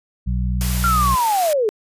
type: harmonic tone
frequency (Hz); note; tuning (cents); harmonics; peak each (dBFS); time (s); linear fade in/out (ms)
61.3; B1; -12; 1 / 2 / 3; -19 / -25 / -26; 0.26-1.16; 20
type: high-pass noise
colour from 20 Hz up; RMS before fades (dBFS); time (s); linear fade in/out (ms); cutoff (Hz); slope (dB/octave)
white; -27; 0.61-1.53; 0; 380; 12
type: linear sweep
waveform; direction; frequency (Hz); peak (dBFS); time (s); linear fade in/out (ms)
sine; down; 1396.9 to 403.7; -15; 0.84-1.69; 0
effects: resampled to 32000 Hz